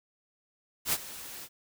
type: noise with ADSR envelope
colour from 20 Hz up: white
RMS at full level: -26 dBFS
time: 0.85-1.49 s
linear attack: 74 ms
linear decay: 46 ms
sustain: -17 dB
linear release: 55 ms
effects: none